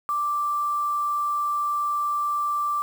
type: tone with quantisation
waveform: sine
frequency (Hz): 1174.7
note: D6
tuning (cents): 0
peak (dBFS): -22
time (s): 0.09-2.82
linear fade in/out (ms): 0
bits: 7
effects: none